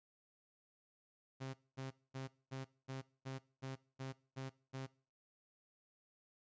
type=tone bursts; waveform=sawtooth; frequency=133 Hz; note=C3; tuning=29 cents sharp; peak=-39 dBFS; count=10; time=1.4-4.87 s; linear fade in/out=20 ms; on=140 ms; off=230 ms; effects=noise-tail reverb RT60 0.4 s tail -21 dB re dry + resampled to 16000 Hz